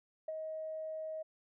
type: tone with ADSR envelope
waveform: sine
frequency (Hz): 631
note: D#5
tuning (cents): +24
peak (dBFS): -34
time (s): 0.28-1.23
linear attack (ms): 5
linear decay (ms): 27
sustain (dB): -4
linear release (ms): 13
effects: tanh soft clip ceiling -30 dBFS